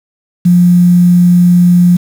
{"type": "tone with quantisation", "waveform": "sine", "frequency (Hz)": 176.6, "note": "F3", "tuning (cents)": 20, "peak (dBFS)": -3, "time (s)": [0.45, 1.97], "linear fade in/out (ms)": 10, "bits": 5, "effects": []}